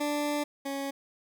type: tone pair in turn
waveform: 20% pulse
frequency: 293.7 / 276.3 Hz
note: D4 / C#4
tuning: 0 / -6 cents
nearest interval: minor second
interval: 106 cents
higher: first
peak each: -23 / -27 dBFS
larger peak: first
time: 0-0.44 / 0.65-0.91 s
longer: first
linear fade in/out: 10 ms
effects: none

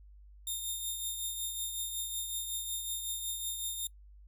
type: tone with tremolo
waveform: 5% pulse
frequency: 3658 Hz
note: A#7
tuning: 33 cents flat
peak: -25 dBFS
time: 0.47-3.87 s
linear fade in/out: 2 ms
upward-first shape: triangle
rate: 5.4 Hz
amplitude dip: 50%
effects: noise-tail reverb RT60 0.1 s tail -22 dB re dry + added 50 Hz sine -52 dBFS peak until 4.27 s

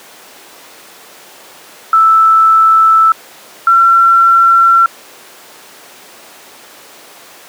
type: tone pair in turn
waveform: sine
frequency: 1318.5 / 1356.4 Hz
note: E6 / E6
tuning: 0 / +49 cents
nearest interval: unison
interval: 49 cents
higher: second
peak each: -4 dBFS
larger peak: neither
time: 1.93-3.12 / 3.67-4.86 s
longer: neither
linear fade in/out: 2 ms
effects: pink hiss -36 dBFS RMS until 7.48 s + high-pass 400 Hz 12 dB/octave

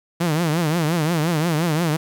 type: tone with vibrato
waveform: sawtooth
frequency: 162.2 Hz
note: E3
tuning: 28 cents flat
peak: -14 dBFS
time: 0.2-1.97 s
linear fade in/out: 10 ms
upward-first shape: triangle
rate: 5.7 Hz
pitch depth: 180 cents each way
effects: 9-bit

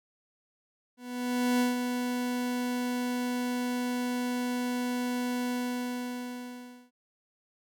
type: tone with ADSR envelope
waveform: 40% pulse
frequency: 246.9 Hz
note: B3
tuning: in tune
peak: -22 dBFS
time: 0.97-6.91 s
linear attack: 630 ms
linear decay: 150 ms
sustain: -6 dB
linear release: 1400 ms
effects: none

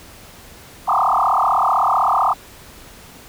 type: tone with frequency modulation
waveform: sine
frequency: 987.8 Hz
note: B5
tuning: in tune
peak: -13 dBFS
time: 0.87-2.34 s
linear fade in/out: 20 ms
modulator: 35.8 Hz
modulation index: 7.5
effects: pink hiss -42 dBFS RMS until 3.28 s

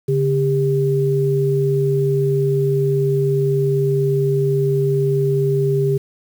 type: tone pair together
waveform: sine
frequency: 141.2 / 399.4 Hz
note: C#3 / G4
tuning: +32 / +32 cents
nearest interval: octave + tritone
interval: 1800 cents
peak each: -17 dBFS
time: 0.08-5.98 s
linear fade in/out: 10 ms
effects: 7-bit

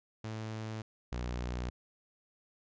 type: tone pair in turn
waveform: sawtooth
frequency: 110 / 60.89 Hz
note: A2 / B1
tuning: 0 / -24 cents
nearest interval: minor seventh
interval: 1024 cents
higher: first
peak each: -34 / -31 dBFS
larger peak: second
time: 0.24-0.82 / 1.12-1.7 s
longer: neither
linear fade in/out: 5 ms
effects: resampled to 16000 Hz

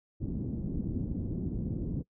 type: low-pass noise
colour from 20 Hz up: white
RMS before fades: -34 dBFS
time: 0.2-2.03 s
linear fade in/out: 20 ms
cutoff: 270 Hz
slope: 24 dB/octave
effects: noise-tail reverb RT60 0.1 s tail -23 dB re dry

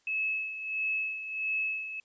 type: tone with tremolo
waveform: sine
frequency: 2592 Hz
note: E7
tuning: 30 cents flat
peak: -27 dBFS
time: 0.07-2 s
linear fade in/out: 2 ms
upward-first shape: sine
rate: 1.5 Hz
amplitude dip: 65%
effects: white hiss -70 dBFS RMS until 2.04 s + resampled to 16000 Hz

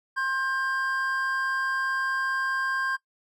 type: tone pair together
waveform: triangle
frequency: 1062 / 1591.2 Hz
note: C6 / G6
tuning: +25 / +25 cents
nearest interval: perfect fifth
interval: 700 cents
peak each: -28 / -25 dBFS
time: 0.16-2.97 s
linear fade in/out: 20 ms
effects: noise-tail reverb RT60 0.1 s tail -18 dB re dry

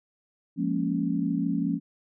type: chord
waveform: sine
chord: Bb minor seventh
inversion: second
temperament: equal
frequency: 174.61 / 207.7 / 233.1 / 277.2 Hz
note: F3 / Ab3 / Bb3 / Db4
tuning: 0 / 0 / 0 / 0 cents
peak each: -29 / -31 / -31 / -28 dBFS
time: 0.56-1.8 s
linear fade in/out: 50 ms
effects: none

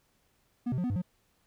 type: tone with pitch steps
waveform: triangle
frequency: 241.9 / 127.7 / 178.4 / 248.2 / 99.8 / 179.6 Hz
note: B3 / C3 / F3 / B3 / G2 / F3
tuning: -36 / -42 / +37 / +9 / +32 / +49 cents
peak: -26 dBFS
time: 0.66-1.02 s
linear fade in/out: 10 ms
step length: 60 ms
effects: pink hiss -71 dBFS RMS until 1.46 s

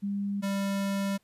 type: tone pair in turn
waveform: sine / square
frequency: 200.6 / 197.38 Hz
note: G3 / G3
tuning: +40 / +12 cents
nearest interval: unison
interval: 28 cents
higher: first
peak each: -28 dBFS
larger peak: neither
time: 0.02-0.42 / 0.42-1.18 s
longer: second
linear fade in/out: 20 ms
effects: pink hiss -70 dBFS RMS until 1.23 s + resampled to 32000 Hz

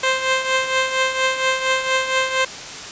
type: tone with tremolo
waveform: 10% pulse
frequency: 523.3 Hz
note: C5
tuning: in tune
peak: -6 dBFS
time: 0.03-2.45 s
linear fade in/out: 5 ms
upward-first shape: triangle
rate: 4.3 Hz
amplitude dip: 70%
effects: white hiss -32 dBFS RMS until 2.91 s + resampled to 16000 Hz

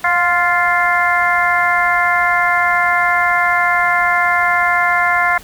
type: harmonic tone with a mistuned harmonic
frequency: 349.2 Hz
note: F4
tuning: in tune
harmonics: 2 / 3 / 4 / 5 / 6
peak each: -18 / -18 / -18 / -18 / -18 dBFS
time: 0.04-5.38 s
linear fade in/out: 5 ms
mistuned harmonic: 2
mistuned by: +21 cents
effects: pink hiss -39 dBFS RMS until 5.43 s

